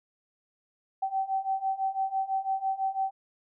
sine beating tone pair, 768 / 774 Hz, G5 / G5, -36 / -22 cents, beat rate 6 Hz, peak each -31 / -29 dBFS, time 1.02-3.11 s, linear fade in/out 10 ms, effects none

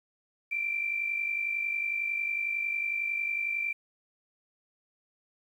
sine tone pair together, 2349 / 2400 Hz, D7 / D7, 0 / +37 cents, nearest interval unison, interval 37 cents, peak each -29 / -36 dBFS, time 0.51-3.73 s, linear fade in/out 10 ms, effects 10-bit

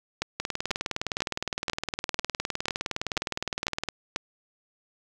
two click trains, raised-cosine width 0.2 ms, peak -9 / -11 dBFS, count 9 / 69, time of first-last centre 0.22-4.161 / 0.4-3.887 s, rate 2.03 / 19.5 Hz, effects none

